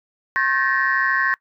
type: tone cluster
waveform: sine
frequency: 1077 / 1552 / 1742 / 1875 Hz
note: C6 / G6 / A6 / A#6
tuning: +50 / -18 / -18 / +10 cents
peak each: -22 dBFS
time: 0.36-1.34 s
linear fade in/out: 0 ms
effects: noise-tail reverb RT60 0.1 s tail -23 dB re dry + tanh soft clip ceiling -8 dBFS